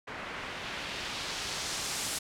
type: noise with low-pass filter sweep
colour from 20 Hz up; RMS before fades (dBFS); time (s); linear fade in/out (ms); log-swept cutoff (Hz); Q
white; -37; 0.07-2.19; 10; 1700 to 9200; 1
effects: none